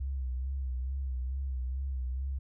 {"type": "tone with vibrato", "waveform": "sine", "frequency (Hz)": 65.2, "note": "C2", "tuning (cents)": -5, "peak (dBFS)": -31, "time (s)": [0, 2.39], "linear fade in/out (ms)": 10, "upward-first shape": "sine", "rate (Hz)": 2.3, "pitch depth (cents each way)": 72, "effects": []}